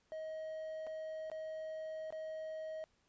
triangle tone with dropouts, 631 Hz, D#5, 24 cents sharp, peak -39 dBFS, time 0.12-2.84 s, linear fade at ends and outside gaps 0 ms, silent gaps 0.867-0.871 / 1.3-1.316 / 2.105-2.125 s, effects pink hiss -75 dBFS RMS until 3.08 s + resampled to 16000 Hz

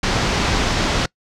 pink low-pass noise, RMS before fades -19 dBFS, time 0.03-1.06 s, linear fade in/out 5 ms, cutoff 6100 Hz, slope 24 dB/octave, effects noise-tail reverb RT60 0.1 s tail -24 dB re dry

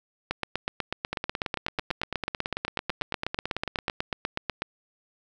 two click trains, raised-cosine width 0.3 ms, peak -13 / -11 dBFS, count 26 / 36, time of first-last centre 1.13-3.899 / 0.31-4.62 s, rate 9.03 / 8.12 Hz, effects none

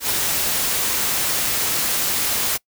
white noise with ADSR envelope, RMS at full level -19 dBFS, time 0-2.58 s, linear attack 100 ms, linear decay 10 ms, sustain -2 dB, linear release 22 ms, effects noise-tail reverb RT60 0.1 s tail -24 dB re dry

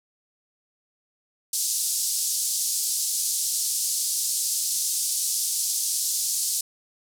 white band-pass noise, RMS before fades -26 dBFS, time 1.53-6.61 s, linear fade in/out 5 ms, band 4800 to 11000 Hz, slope 24 dB/octave, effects none

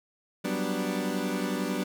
30% pulse chord, G major seventh, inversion third, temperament equal, 185 / 196 / 246.9 / 293.7 Hz, F#3 / G3 / B3 / D4, 0 / 0 / 0 / 0 cents, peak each -31 dBFS, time 0.44-1.84 s, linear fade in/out 10 ms, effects none

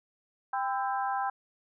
harmonic tone with a mistuned harmonic, 264.2 Hz, C4, 17 cents sharp, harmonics 3 / 4 / 5 / 6, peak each -30 / -34 / -37 / -39 dBFS, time 0.53-1.3 s, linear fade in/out 5 ms, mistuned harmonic 4, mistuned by -71 cents, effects none

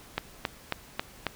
click train, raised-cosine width 0.3 ms, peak -11 dBFS, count 5, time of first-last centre 0.18-1.267 s, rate 3.68 Hz, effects pink hiss -51 dBFS RMS until 1.35 s

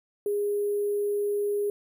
sine tone with sample-and-hold, 410 Hz, G#4, 22 cents flat, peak -24 dBFS, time 0.26-1.7 s, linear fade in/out 2 ms, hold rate 11025 Hz, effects none

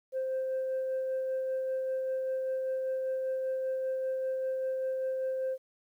sine tone with tremolo, 523.3 Hz, C5, in tune, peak -27 dBFS, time 0.12-5.58 s, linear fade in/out 50 ms, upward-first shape sine, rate 5.1 Hz, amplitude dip 25%, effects tanh soft clip ceiling -27 dBFS + 11-bit

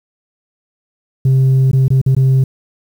sine tone with dropouts, 132.4 Hz, C3, 21 cents sharp, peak -5 dBFS, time 1.25-2.44 s, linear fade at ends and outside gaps 5 ms, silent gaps 1.715-1.731 / 1.882-1.903 / 2.015-2.062 / 2.15-2.165 s, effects tanh soft clip ceiling -7 dBFS + 7-bit

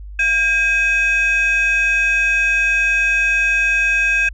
sine tone pair together, 1609.3 / 2539 Hz, G6 / D#7, +45 / +34 cents, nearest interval minor sixth, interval 789 cents, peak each -15 / -13 dBFS, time 0.19-4.29 s, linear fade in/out 5 ms, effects tanh soft clip ceiling -10 dBFS + added 50 Hz sine -30 dBFS peak until 4.33 s

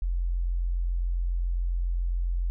sine tone, 43.65 Hz, F1, in tune, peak -24 dBFS, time 0.02-2.5 s, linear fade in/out 0 ms, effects none

